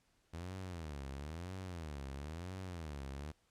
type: tone with vibrato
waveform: sawtooth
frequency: 80 Hz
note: D#2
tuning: 49 cents sharp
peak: -39 dBFS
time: 0.33-3.32 s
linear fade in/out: 10 ms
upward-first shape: sine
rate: 1 Hz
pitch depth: 290 cents each way
effects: pink hiss -75 dBFS RMS until 3.5 s + low-pass 10000 Hz 12 dB/octave